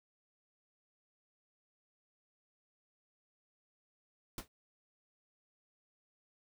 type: noise with exponential decay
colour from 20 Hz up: pink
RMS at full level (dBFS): -38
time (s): 4.38-4.48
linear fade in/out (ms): 2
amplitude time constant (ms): 21
effects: none